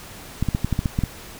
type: clicks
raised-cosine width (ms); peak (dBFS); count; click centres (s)
5; -8; 9; 0.426 / 0.487 / 0.549 / 0.646 / 0.727 / 0.791 / 0.858 / 0.989 / 1.037
effects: pink hiss -40 dBFS RMS until 1.39 s